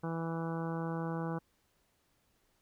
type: harmonic tone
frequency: 164.81 Hz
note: E3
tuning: in tune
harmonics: 1 / 2 / 3 / 4 / 5 / 6 / 7 / 8 / 9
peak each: -36 / -41 / -42 / -49 / -45 / -48 / -48 / -52 / -50 dBFS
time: 0.03-1.39 s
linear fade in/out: 10 ms
effects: pink hiss -74 dBFS RMS until 2.61 s